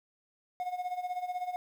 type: tone with tremolo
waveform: triangle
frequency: 724 Hz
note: F#5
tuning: 38 cents flat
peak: -28 dBFS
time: 0.6-1.56 s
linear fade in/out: 0 ms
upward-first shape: sine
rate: 16 Hz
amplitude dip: 75%
effects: 10-bit